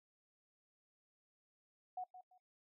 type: tone with echo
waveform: sine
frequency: 735 Hz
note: F#5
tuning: 12 cents flat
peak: -40 dBFS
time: 1.97-2.04 s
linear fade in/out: 5 ms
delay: 170 ms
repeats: 2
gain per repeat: -12 dB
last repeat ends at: 2.38 s
effects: noise-tail reverb RT60 0.1 s tail -19 dB re dry